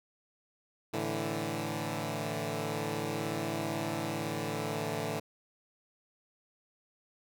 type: chord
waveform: 10% pulse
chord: A suspended fourth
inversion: none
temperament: equal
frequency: 110 / 146.83 / 164.81 Hz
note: A2 / D3 / E3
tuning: 0 / 0 / 0 cents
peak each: -29 dBFS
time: 0.93-5.2 s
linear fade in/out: 10 ms
effects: none